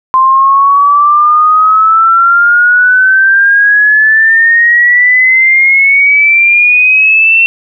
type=exponential sweep; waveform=sine; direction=up; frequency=1040 to 2712 Hz; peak=-3 dBFS; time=0.14-7.46 s; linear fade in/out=0 ms; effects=none